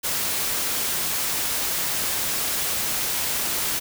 white noise, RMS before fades -25 dBFS, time 0.03-3.8 s, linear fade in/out 20 ms, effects none

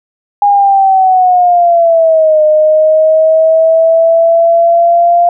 sine linear two-way sweep, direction down then up, 819 to 612 to 696 Hz, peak -4 dBFS, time 0.42-5.29 s, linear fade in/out 2 ms, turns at 2.43 s, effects none

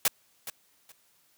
white noise with echo, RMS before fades -23 dBFS, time 0.05-0.08 s, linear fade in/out 2 ms, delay 420 ms, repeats 2, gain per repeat -14 dB, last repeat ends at 0.92 s, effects white hiss -66 dBFS RMS until 1.37 s + high-pass 60 Hz 12 dB/octave

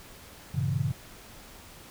sine chord, G diminished seventh, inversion none, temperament equal, 98 / 116.54 / 138.59 / 164.81 Hz, G2 / Bb2 / Db3 / Fb3, 0 / 0 / 0 / 0 cents, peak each -32 / -32 / -28 / -34 dBFS, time 0.54-0.92 s, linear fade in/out 10 ms, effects pink hiss -49 dBFS RMS until 1.9 s

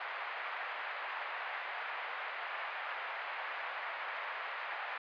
white band-pass noise, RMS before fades -41 dBFS, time 0-4.98 s, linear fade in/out 5 ms, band 640 to 2200 Hz, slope 24 dB/octave, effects resampled to 11025 Hz

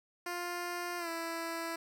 10% pulse tone with pitch glide, 351.1 to 331.6 Hz, F4 to E4, +9 to +10 cents, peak -28 dBFS, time 0.26-1.76 s, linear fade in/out 5 ms, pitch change -99 cents, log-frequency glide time 0.98-1.09 s, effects none

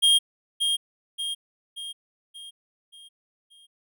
square tone with echo, 3229 Hz, G#7, 49 cents flat, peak -16 dBFS, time 0.02-0.19 s, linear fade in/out 20 ms, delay 580 ms, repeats 6, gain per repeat -6 dB, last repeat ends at 3.67 s, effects none

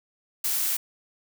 blue noise, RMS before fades -26 dBFS, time 0.44-0.77 s, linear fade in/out 5 ms, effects none

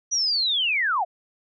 sine linear sweep, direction down, 5920 to 630 Hz, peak -20 dBFS, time 0.11-1.05 s, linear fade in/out 20 ms, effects none

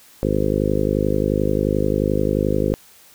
harmonic tone, 51.4 Hz, G#1, 17 cents flat, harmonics 1 / 2 / 3 / 4 / 5 / 6 / 7 / 8 / 9 / 10, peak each -26 / -26 / -26 / -26 / -26 / -26 / -26 / -26 / -26 / -26 dBFS, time 0.23-2.74 s, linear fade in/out 0 ms, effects white hiss -49 dBFS RMS until 3.14 s

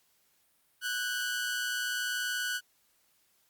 sawtooth tone pair together, 1480 / 1600.6 Hz, F#6 / G6, 0 / +36 cents, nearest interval minor second, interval 136 cents, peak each -28 / -35 dBFS, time 0.81-2.61 s, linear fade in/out 50 ms, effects white hiss -70 dBFS RMS until 3.49 s + Opus 48 kbps

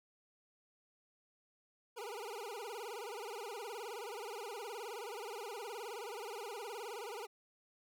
25% pulse tone with vibrato, 439.4 Hz, A4, 2 cents flat, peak -39 dBFS, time 1.96-7.27 s, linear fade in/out 20 ms, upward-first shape sine, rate 19 Hz, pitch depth 190 cents each way, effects none

